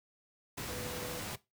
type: tone in noise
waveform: sine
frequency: 493.9 Hz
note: B4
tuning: in tune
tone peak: -43 dBFS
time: 0.69-1.2 s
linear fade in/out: 10 ms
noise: pink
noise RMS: -40 dBFS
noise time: 0.57-1.36 s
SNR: -6 dB
effects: noise-tail reverb RT60 0.2 s tail -17 dB re dry + high-pass 60 Hz 12 dB/octave